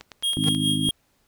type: click train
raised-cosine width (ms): 0.2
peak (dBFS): -21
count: 6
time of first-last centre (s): 0.01-0.548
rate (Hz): 9.29
type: tone with tremolo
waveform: square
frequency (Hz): 3256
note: G#7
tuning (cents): -35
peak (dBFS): -21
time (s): 0.23-0.91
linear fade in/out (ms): 5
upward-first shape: sine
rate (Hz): 4.9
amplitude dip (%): 70
type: harmonic tone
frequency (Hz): 51.91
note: G#1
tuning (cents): 0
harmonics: 2 / 3 / 4 / 5 / 6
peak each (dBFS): -34 / -27 / -31 / -26 / -30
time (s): 0.37-0.89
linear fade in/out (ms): 0
type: tone with exponential growth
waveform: square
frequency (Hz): 154.6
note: D#3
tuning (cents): -11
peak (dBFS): -21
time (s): 0.42-0.49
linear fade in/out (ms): 5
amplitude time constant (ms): 15
effects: pink hiss -66 dBFS RMS until 1.27 s